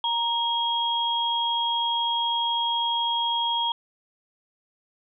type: tone pair together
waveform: sine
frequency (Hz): 936 / 3274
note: A#5 / G#7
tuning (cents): +7 / -25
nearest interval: octave + minor seventh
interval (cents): 2168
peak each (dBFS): -25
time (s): 0.04-3.72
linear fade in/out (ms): 2
effects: none